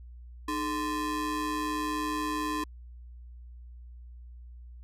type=ring-modulated tone; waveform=square; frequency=364.8 Hz; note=F#4; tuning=24 cents flat; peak=-27 dBFS; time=0.48-2.64 s; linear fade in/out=5 ms; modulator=669 Hz; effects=added 60 Hz sine -44 dBFS peak until 4.83 s + resampled to 32000 Hz